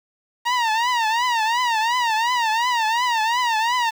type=tone with vibrato; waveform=sawtooth; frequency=932.3 Hz; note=A#5; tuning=in tune; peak=-14 dBFS; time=0.45-3.91 s; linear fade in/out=20 ms; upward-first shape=triangle; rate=2.8 Hz; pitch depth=150 cents each way; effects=low-pass 5000 Hz 12 dB/octave + 7-bit